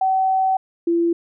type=tone pair in turn; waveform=sine; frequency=761 / 339 Hz; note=F#5 / E4; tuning=+48 / +49 cents; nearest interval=octave + major second; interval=1399 cents; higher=first; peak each=-15 dBFS; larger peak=neither; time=0.01-0.57 / 0.87-1.13 s; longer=first; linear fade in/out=5 ms; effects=none